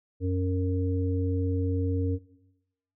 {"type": "harmonic tone", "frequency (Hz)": 92.2, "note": "F#2", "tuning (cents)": -6, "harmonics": [1, 3, 5], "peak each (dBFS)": [-26, -31, -33], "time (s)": [0.2, 2.19], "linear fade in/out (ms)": 50, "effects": ["noise-tail reverb RT60 0.9 s tail -17 dB re dry"]}